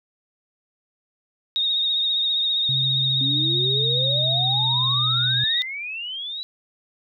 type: tone with vibrato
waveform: sine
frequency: 3722 Hz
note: A#7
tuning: 3 cents flat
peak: -19 dBFS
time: 1.56-5.62 s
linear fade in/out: 0 ms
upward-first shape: triangle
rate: 15 Hz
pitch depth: 45 cents each way
type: tone with pitch glide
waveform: sine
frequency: 133.5 to 125.28 Hz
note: C3 to B2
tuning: +35 to +25 cents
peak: -25 dBFS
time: 2.69-5.44 s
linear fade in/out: 2 ms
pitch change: -110 cents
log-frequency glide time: 3.48-5.08 s
type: exponential sweep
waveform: sine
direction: up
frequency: 261.6 to 3976 Hz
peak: -28 dBFS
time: 3.21-6.43 s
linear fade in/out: 0 ms
effects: none